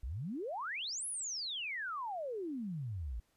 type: exponential two-way sweep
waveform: sine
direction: up then down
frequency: 52.4 to 11110 to 52.4 Hz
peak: -37 dBFS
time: 0.03-3.2 s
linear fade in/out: 5 ms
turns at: 1.07 s
effects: pink hiss -75 dBFS RMS until 3.36 s + resampled to 32000 Hz